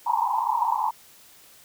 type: band-pass noise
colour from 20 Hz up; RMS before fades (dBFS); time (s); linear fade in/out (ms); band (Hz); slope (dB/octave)
white; -24; 0.06-0.91; 10; 850 to 1000; 96
effects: white hiss -52 dBFS RMS until 1.64 s